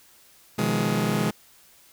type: chord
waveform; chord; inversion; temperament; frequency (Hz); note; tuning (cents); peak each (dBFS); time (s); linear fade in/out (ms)
sawtooth; F half-diminished seventh; second; just; 125.72 / 157.15 / 174.61 / 209.5; Cb3 / Eb3 / F3 / Ab3; +31 / +18 / 0 / +15; -25 / -24 / -26 / -21; 0.58-1.31; 10
effects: white hiss -55 dBFS RMS until 1.92 s